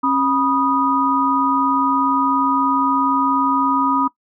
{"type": "tone cluster", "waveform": "sine", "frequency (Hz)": [272.4, 977, 1240], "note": ["C#4", "B5", "D#6"], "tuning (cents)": [-30, -19, -6], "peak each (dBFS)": -19, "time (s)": [0.03, 4.08], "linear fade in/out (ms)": 10, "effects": ["noise-tail reverb RT60 0.1 s tail -19 dB re dry"]}